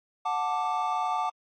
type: chord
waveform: triangle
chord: D major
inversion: first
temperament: just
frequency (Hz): 734.2 / 881 / 1174.7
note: F#5 / A5 / D6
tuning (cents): -14 / +2 / 0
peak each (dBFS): -28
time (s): 0.25-1.3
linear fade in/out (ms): 10
effects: MP3 32 kbps